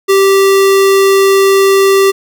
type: tone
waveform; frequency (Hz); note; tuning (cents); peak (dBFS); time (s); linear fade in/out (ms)
square; 390.4; G4; -7; -6; 0.08-2.12; 20
effects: none